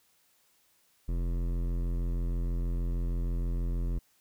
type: tone with hard clipping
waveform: sine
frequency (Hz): 43.17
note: F1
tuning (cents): -19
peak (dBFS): -30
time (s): 1.08-3.99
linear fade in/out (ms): 10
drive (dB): 15
effects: white hiss -68 dBFS RMS until 4.2 s